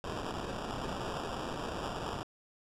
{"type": "noise with sample-and-hold", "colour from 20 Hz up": "blue", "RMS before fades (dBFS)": -38, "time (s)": [0.04, 2.23], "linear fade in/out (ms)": 0, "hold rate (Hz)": 2100, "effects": ["low-pass 7000 Hz 12 dB/octave"]}